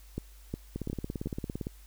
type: two click trains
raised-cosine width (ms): 3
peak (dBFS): -21 / -20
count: 17 / 4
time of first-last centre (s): 0.76-1.669 / 0.18-1.259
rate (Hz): 17.6 / 2.78
effects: added 50 Hz sine -50 dBFS peak until 1.86 s + white hiss -60 dBFS RMS until 1.86 s